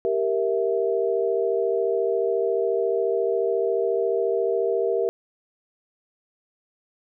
sine chord, E diminished, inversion first, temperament equal, 392 / 466.2 / 659.3 Hz, G4 / Bb4 / E5, 0 / 0 / 0 cents, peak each -24 / -23 / -28 dBFS, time 0.05-5.09 s, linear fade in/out 0 ms, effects none

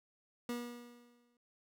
30% pulse tone with exponential decay, 240.6 Hz, B3, 45 cents flat, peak -33 dBFS, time 0.49-1.37 s, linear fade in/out 2 ms, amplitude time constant 190 ms, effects none

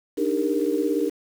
sine chord, Eb major seventh, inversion third, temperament equal with one note detuned, 293.7 / 311.1 / 400 / 466.2 Hz, D4 / Eb4 / G4 / Bb4, 0 / 0 / +35 / 0 cents, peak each -26 dBFS, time 0.17-1.1 s, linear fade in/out 20 ms, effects 7-bit

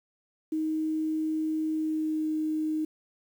sine tone with pitch glide, 313.8 to 310.9 Hz, D#4 to D#4, +15 to -1 cents, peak -26 dBFS, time 0.52-2.85 s, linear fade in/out 5 ms, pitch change -16 cents, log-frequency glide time 1.71-2.28 s, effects 9-bit

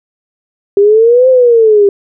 sine exponential two-way sweep, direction up then down, 394.9 to 523.3 to 394.9 Hz, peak -3 dBFS, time 0.77-1.89 s, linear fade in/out 2 ms, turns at 1.29 s, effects none

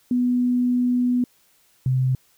sine tone pair in turn, 246.9 / 129.55 Hz, B3 / C3, 0 / -17 cents, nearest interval major seventh, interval 1117 cents, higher first, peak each -17 dBFS, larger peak neither, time 0.11-1.24 / 1.86-2.15 s, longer first, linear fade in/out 2 ms, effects white hiss -60 dBFS RMS until 2.37 s

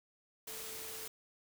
sine tone in noise, 442.4 Hz, A4, 9 cents sharp, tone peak -53 dBFS, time 0.47-1.08 s, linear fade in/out 5 ms, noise white, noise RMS -45 dBFS, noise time 0.47-1.08 s, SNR -11 dB, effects none

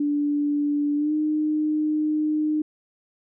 sine tone with pitch glide, 291.5 to 305.5 Hz, D4 to D#4, -13 to -32 cents, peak -20 dBFS, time 0-2.62 s, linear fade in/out 5 ms, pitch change +81 cents, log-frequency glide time 0.96-1.13 s, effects none

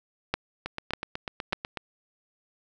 two click trains, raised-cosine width 0.3 ms, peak -16 / -9 dBFS, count 10 / 3, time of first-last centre 0.66-1.772 / 0.34-1.53 s, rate 8.09 / 1.68 Hz, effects none

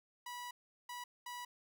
sawtooth tone bursts at uneven times, 977 Hz, B5, 19 cents flat, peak -40 dBFS, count 3, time 0.26-0.51 / 0.89-1.04 / 1.26-1.45 s, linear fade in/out 5 ms, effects none

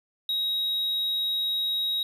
triangle tone, 3804 Hz, A#7, 34 cents sharp, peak -23 dBFS, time 0.29-2.03 s, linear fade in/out 2 ms, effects none

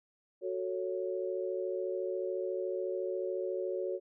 sine chord, F# minor, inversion none, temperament just, 370 / 444 / 555 Hz, F#4 / A4 / C#5, 0 / +16 / +2 cents, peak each -35 / -39 / -37 dBFS, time 0.41-4 s, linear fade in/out 50 ms, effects none

